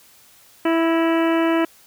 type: harmonic tone with a mistuned harmonic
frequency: 329.6 Hz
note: E4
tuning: in tune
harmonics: 1 / 2 / 3 / 4 / 5 / 6 / 7 / 8 / 9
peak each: -17 / -23 / -27 / -29 / -31 / -33 / -34 / -35 / -36 dBFS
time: 0.65-1.65 s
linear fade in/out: 5 ms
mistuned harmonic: 6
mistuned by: -47 cents
effects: white hiss -51 dBFS RMS until 1.86 s